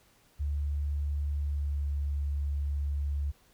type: tone with pitch glide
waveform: sine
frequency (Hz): 72.4 to 71.53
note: D2 to D2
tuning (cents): -24 to -45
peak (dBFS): -28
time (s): 0.39-3.32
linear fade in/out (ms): 20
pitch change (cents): -21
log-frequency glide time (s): 1.37-1.88
effects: pink hiss -64 dBFS RMS until 3.53 s